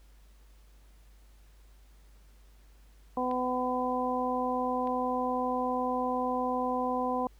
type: harmonic tone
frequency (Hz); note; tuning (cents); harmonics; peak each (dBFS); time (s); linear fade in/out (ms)
251.8; B3; +34; 1 / 2 / 3 / 4; -33 / -33 / -33 / -33; 3.17-7.27; 2
type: clicks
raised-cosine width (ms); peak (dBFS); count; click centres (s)
0.3; -31 / -33; 2; 3.313 / 4.873
effects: added 50 Hz sine -54 dBFS peak until 7.39 s + pink hiss -66 dBFS RMS until 7.39 s